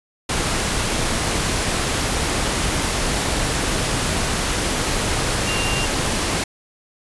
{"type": "tone in noise", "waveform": "sine", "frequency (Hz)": 2783, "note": "F7", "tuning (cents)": -7, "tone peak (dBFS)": -25, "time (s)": [5.47, 5.86], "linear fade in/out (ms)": 5, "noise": "pink", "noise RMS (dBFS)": -21, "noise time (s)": [0.29, 6.44], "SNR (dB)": -7, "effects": ["resampled to 24000 Hz"]}